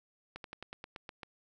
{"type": "slowing click train", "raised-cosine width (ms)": 0.3, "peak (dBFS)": -27, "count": 9, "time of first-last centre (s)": [0.36, 1.232], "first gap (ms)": 82, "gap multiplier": 1.08, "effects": []}